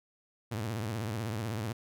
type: tone with vibrato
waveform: sawtooth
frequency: 110 Hz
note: A2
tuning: in tune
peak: -29 dBFS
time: 0.51-1.73 s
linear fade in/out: 10 ms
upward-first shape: triangle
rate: 16 Hz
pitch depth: 200 cents each way
effects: none